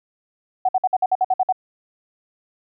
sine tone bursts, 747 Hz, F#5, 16 cents sharp, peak -14 dBFS, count 10, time 0.65-1.525 s, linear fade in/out 5 ms, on 38 ms, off 55 ms, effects none

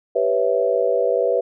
sine chord, C# half-diminished seventh, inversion second, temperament equal, 392 / 493.9 / 554.4 / 659.3 Hz, G4 / B4 / C#5 / E5, 0 / 0 / 0 / 0 cents, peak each -24 / -19 / -22 / -23 dBFS, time 0.15-1.41 s, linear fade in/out 10 ms, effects none

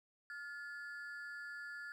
triangle ring-modulated tone, 1568 Hz, G6, in tune, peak -40 dBFS, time 0.3-1.92 s, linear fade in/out 0 ms, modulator 154 Hz, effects none

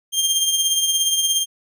20% pulse tone with tremolo, 3192 Hz, G7, 31 cents sharp, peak -9 dBFS, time 0.12-1.46 s, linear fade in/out 50 ms, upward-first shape triangle, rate 17 Hz, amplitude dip 55%, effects none

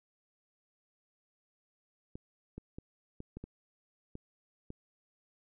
clicks, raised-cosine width 3 ms, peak -30 dBFS, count 8, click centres 2.155 / 2.58 / 2.785 / 3.204 / 3.37 / 3.44 / 4.154 / 4.704 s, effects none

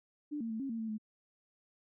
sine tone with pitch steps, 295.5 / 227.8 / 221.3 / 272.3 / 227.7 / 222.5 / 215.6 Hz, D4 / A#3 / A3 / C#4 / A#3 / A3 / A3, +11 / -40 / +10 / -31 / -40 / +20 / -35 cents, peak -35 dBFS, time 0.31-0.982 s, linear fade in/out 20 ms, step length 96 ms, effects none

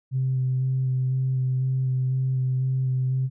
sine tone with vibrato, 130 Hz, C3, 11 cents flat, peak -20 dBFS, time 0.11-3.3 s, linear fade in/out 50 ms, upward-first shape square, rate 2 Hz, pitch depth 12 cents each way, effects tanh soft clip ceiling -16 dBFS

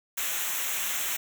white noise with comb filter, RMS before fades -30 dBFS, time 0.17-1.17 s, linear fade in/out 10 ms, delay 0.21 ms, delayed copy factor -0.75, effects none

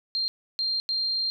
sine tone bursts at uneven times, 4186 Hz, C8, in tune, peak -24 dBFS, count 3, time 0.15-0.28 / 0.59-0.8 / 0.89-1.3 s, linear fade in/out 0 ms, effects none

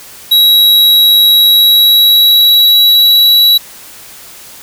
square tone with pitch glide, 3866 to 3915 Hz, B7 to B7, -38 to -16 cents, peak -4 dBFS, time 0.31-3.58 s, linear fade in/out 10 ms, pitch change +22 cents, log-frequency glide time 1.35-3.44 s, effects white hiss -33 dBFS RMS until 4.62 s

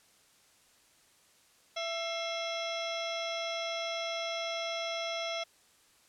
harmonic tone with a mistuned harmonic, 667 Hz, E5, 20 cents sharp, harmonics 1 / 2 / 3 / 4 / 5 / 6 / 8 / 9, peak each -36 / -43 / -41 / -47 / -40 / -47 / -45 / -49 dBFS, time 1.76-5.44 s, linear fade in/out 10 ms, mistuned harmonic 3, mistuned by +110 cents, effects white hiss -64 dBFS RMS until 6.08 s + low-pass 10000 Hz 12 dB/octave

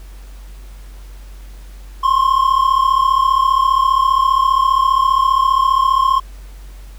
triangle tone pair together, 1046.5 / 1081.5 Hz, C6 / C#6, 0 / -43 cents, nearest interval minor second, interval 57 cents, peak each -12 dBFS, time 2.03-6.2 s, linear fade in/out 10 ms, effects added 47 Hz sine -32 dBFS peak until 6.98 s + pink hiss -47 dBFS RMS until 6.98 s

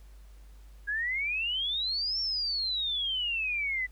sine exponential two-way sweep, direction up then down, 1625 to 5500 to 1972 Hz, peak -28 dBFS, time 0.87-3.87 s, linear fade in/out 20 ms, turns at 2.2 s, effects added 50 Hz sine -48 dBFS peak until 3.91 s + pink hiss -64 dBFS RMS until 3.91 s

